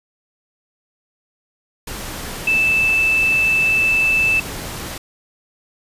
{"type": "tone in noise", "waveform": "sine", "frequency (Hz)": 2637, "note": "E7", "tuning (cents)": 0, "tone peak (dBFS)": -13, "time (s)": [2.47, 4.4], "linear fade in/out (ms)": 5, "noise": "pink", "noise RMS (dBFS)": -29, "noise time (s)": [1.87, 4.98], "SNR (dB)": 13, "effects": ["resampled to 32000 Hz"]}